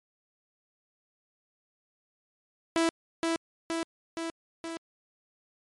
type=tone with echo; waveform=sawtooth; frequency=330.1 Hz; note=E4; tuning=2 cents sharp; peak=-19 dBFS; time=2.76-2.89 s; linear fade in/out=0 ms; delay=470 ms; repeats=4; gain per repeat=-3 dB; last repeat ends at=4.77 s; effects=MP3 48 kbps